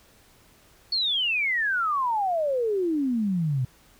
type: exponential sweep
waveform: sine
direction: down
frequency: 4462 to 122.3 Hz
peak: -22 dBFS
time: 0.92-3.65 s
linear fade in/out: 5 ms
effects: pink hiss -57 dBFS RMS until 3.99 s